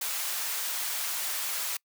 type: high-pass noise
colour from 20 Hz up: white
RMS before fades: -32 dBFS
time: 0.01-1.77 s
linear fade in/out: 5 ms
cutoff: 740 Hz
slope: 12 dB/octave
effects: noise-tail reverb RT60 0.1 s tail -26 dB re dry